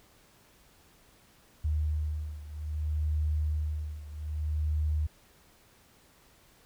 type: beating tone pair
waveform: sine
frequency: 76.1 / 76.72 Hz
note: D#2 / D#2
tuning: -38 / -24 cents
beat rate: 0.62 Hz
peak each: -30 / -33 dBFS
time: 1.64-5.07 s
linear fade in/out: 10 ms
effects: pink hiss -61 dBFS RMS until 6.65 s